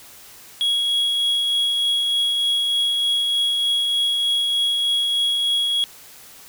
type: tone with tremolo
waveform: triangle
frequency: 3322 Hz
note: G#7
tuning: in tune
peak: -15 dBFS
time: 0.61-5.84 s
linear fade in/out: 0 ms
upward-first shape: triangle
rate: 3.3 Hz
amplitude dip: 25%
effects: white hiss -44 dBFS RMS until 6.48 s